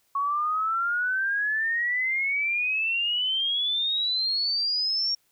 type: exponential sweep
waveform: sine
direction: up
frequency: 1106 to 5580 Hz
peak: -23 dBFS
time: 0.15-5.15 s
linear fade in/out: 5 ms
effects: white hiss -68 dBFS RMS until 5.31 s